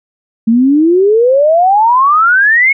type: exponential sweep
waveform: sine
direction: up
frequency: 219.9 to 2220 Hz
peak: -5 dBFS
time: 0.47-2.73 s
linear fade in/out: 10 ms
effects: none

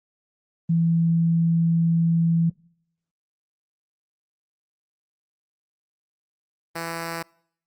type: tone pair in turn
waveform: sine / 5% pulse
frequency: 166.4 / 166.4 Hz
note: E3 / E3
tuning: +17 / +17 cents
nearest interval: unison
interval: 0 cents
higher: neither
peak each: -17 dBFS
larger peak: neither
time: 0.69-2.5 / 6.75-7.23 s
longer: first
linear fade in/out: 10 ms
effects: noise-tail reverb RT60 0.7 s tail -26 dB re dry + Opus 24 kbps

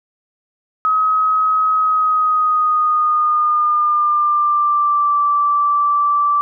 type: tone with pitch glide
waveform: sine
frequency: 1271 to 1165.5 Hz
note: D#6 to D6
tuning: +36 to -14 cents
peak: -12 dBFS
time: 0.85-6.41 s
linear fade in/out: 0 ms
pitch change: -150 cents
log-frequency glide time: 1.73-5.19 s
effects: none

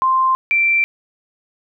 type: tone pair in turn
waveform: sine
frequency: 1046.5 / 2349 Hz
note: C6 / D7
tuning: 0 / 0 cents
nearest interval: octave + major second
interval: 1400 cents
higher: second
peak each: -12 dBFS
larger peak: neither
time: 0.02-0.35 / 0.51-0.84 s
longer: neither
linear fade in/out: 0 ms
effects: none

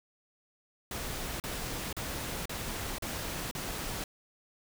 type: noise bursts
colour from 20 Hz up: pink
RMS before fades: -37 dBFS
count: 6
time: 0.91-4.04 s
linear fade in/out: 2 ms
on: 490 ms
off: 38 ms
effects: none

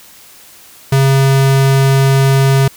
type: tone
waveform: square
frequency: 135.6 Hz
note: C#3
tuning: 38 cents flat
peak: -8 dBFS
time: 0.92-2.68 s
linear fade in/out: 5 ms
effects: white hiss -40 dBFS RMS until 2.76 s

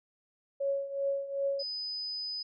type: tone with tremolo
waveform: sine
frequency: 554.4 Hz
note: C#5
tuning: in tune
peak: -26 dBFS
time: 0.6-1.63 s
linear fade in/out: 10 ms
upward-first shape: triangle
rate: 2.6 Hz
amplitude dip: 80%
type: tone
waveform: sine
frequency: 5000 Hz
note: D#8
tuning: 8 cents sharp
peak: -34 dBFS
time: 1.59-2.43 s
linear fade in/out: 10 ms
effects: none

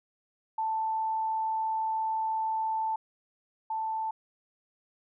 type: tone pair in turn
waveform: sine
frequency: 883 / 883 Hz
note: A5 / A5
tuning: +6 / +6 cents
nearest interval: unison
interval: 0 cents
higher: neither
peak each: -27 / -29 dBFS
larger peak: first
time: 0.58-2.96 / 3.7-4.11 s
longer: first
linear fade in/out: 5 ms
effects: none

